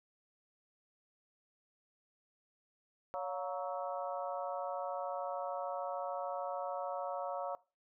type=harmonic tone with a mistuned harmonic; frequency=186.7 Hz; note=F#3; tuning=16 cents sharp; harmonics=3 / 4 / 5 / 6 / 7; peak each=-40 / -42 / -44 / -46 / -47 dBFS; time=3.14-7.55 s; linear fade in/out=0 ms; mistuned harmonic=4; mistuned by=-79 cents; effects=noise-tail reverb RT60 0.3 s tail -20 dB re dry